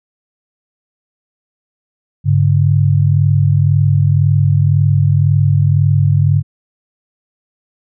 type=tone pair together; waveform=sine; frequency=101.2 / 143.12 Hz; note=G#2 / D3; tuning=-44 / -44 cents; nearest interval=tritone; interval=600 cents; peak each=-11 dBFS; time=2.24-6.43 s; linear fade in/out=50 ms; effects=none